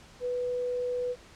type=tone; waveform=sine; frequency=493.9 Hz; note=B4; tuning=in tune; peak=-28 dBFS; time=0.2-1.16 s; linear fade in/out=50 ms; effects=pink hiss -53 dBFS RMS until 1.35 s + low-pass 7000 Hz 12 dB/octave